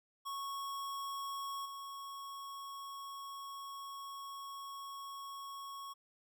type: tone with level steps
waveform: square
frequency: 1104 Hz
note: C#6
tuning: 7 cents flat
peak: -40 / -45 dBFS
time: 0.25-5.94 s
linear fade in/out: 20 ms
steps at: 1.65 s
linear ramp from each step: 10 ms
effects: none